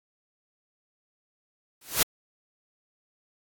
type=noise with exponential growth; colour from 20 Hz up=white; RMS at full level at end=-17 dBFS; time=1.81-2.03 s; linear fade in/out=5 ms; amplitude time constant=46 ms; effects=AAC 64 kbps